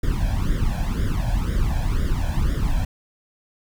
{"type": "noise with flanger", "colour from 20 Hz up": "brown", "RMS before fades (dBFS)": -21, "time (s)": [0.03, 2.85], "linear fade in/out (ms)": 5, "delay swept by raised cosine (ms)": [0.57, 1.25], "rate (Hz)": 2, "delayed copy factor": 0.95, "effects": []}